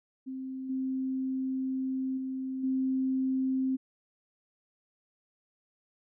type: tone with level steps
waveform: sine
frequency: 262.5 Hz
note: C4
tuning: 6 cents sharp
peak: -35 / -29 / -32 / -26 dBFS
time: 0.26-3.77 s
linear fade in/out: 20 ms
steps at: 0.69 / 2.17 / 2.63 s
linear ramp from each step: 10 ms
effects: none